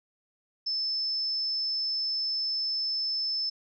sine tone, 5260 Hz, E8, 5 cents flat, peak -27 dBFS, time 0.66-3.5 s, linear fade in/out 10 ms, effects none

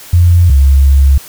sine tone pair in turn, 87.1 / 68.68 Hz, F2 / C#2, -4 / -15 cents, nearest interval major third, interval 411 cents, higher first, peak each -3 dBFS, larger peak neither, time 0.13-0.5 / 0.5-1.18 s, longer second, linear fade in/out 5 ms, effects white hiss -33 dBFS RMS until 1.28 s

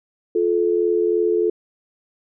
sine tone pair together, 350.8 / 433.9 Hz, F4 / A4, +8 / -24 cents, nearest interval major third, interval 368 cents, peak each -19 / -18 dBFS, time 0.35-1.5 s, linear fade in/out 5 ms, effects none

